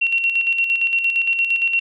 sine tone with tremolo, 2733 Hz, F7, 38 cents flat, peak -14 dBFS, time 0.01-1.8 s, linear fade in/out 10 ms, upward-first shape square, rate 8.7 Hz, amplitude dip 50%, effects none

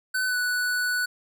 square tone with pitch glide, 1511 to 1481.6 Hz, F#6 to F#6, +36 to +2 cents, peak -24 dBFS, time 0.14-1.06 s, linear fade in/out 10 ms, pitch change -34 cents, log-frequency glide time 0.27-0.36 s, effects none

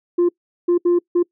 sine tone bursts at uneven times, 349.6 Hz, F4, 2 cents sharp, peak -10 dBFS, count 4, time 0.18-0.29 / 0.68-0.78 / 0.85-0.99 / 1.15-1.23 s, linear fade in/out 10 ms, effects noise-tail reverb RT60 0.1 s tail -25 dB re dry + tanh soft clip ceiling -11 dBFS

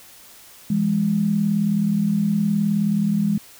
sine tone pair together, 167.24 / 206.4 Hz, E3 / G#3, +25 / -10 cents, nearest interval major third, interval 365 cents, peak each -23 / -18 dBFS, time 0.7-3.38 s, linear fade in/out 5 ms, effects white hiss -46 dBFS RMS until 3.59 s

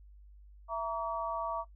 sine tone cluster, 665 / 936 / 1141 Hz, E5 / A#5 / C#6, +15 / +7 / +50 cents, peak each -37 / -37 / -36 dBFS, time 0.68-1.65 s, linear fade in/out 50 ms, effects noise-tail reverb RT60 0.1 s tail -20 dB re dry + added 50 Hz sine -52 dBFS peak until 1.75 s

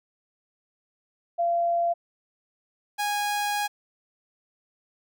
sine / sawtooth tone pair in turn, 686 / 824.7 Hz, F5 / G#5, -31 / -12 cents, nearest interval minor third, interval 319 cents, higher second, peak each -21 dBFS, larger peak neither, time 1.38-1.94 / 2.98-3.68 s, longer second, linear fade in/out 20 ms, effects none

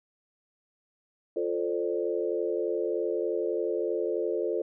sine chord, D minor seventh, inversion first, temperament equal with one note detuned, 349.2 / 440 / 523.3 / 595.2 Hz, F4 / A4 / C5 / D5, 0 / 0 / 0 / +23 cents, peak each -31 / -30 / -33 / -36 dBFS, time 1.36-4.62 s, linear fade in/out 5 ms, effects none

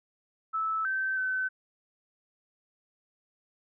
sine tone with pitch steps, 1309 / 1547 / 1522 Hz, E6 / G6 / F#6, -13 / -23 / +48 cents, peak -27 dBFS, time 0.53-1.49 s, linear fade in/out 20 ms, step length 320 ms, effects none

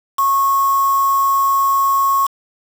sine tone with quantisation, 1096 Hz, C#6, 20 cents flat, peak -12 dBFS, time 0.18-2.27 s, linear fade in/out 10 ms, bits 4, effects none

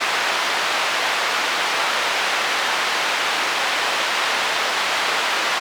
pink band-pass noise, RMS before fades -21 dBFS, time 0-5.6 s, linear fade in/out 20 ms, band 830 to 3800 Hz, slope 12 dB/octave, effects none

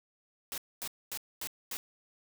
white noise bursts, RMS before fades -38 dBFS, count 5, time 0.52-1.77 s, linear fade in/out 0 ms, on 58 ms, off 240 ms, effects none

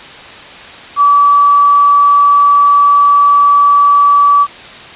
sine tone with quantisation, 1150 Hz, D6, 37 cents flat, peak -4 dBFS, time 0.96-4.47 s, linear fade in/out 50 ms, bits 5, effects white hiss -31 dBFS RMS until 4.95 s + resampled to 8000 Hz

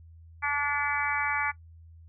harmonic tone with a mistuned harmonic, 289.1 Hz, D4, 27 cents flat, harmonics 3 / 4 / 5 / 6 / 7 / 8, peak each -33 / -33 / -33 / -33 / -33 / -33 dBFS, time 0.42-1.52 s, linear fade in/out 20 ms, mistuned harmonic 8, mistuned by -18 cents, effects noise-tail reverb RT60 0.1 s tail -17 dB re dry + added 82 Hz sine -48 dBFS peak until 2.08 s

